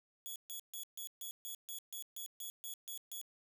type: tone bursts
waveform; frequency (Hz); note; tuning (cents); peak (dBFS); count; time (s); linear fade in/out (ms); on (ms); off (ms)
5% pulse; 3381; G#7; +30; -35; 13; 0.26-3.214; 0; 98; 140
effects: none